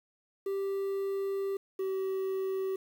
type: tone pair in turn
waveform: triangle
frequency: 392 / 382.6 Hz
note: G4 / G4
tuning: 0 / -42 cents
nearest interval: unison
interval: 42 cents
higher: first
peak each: -28 dBFS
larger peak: neither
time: 0.46-1.57 / 1.79-2.76 s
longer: first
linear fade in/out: 5 ms
effects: 9-bit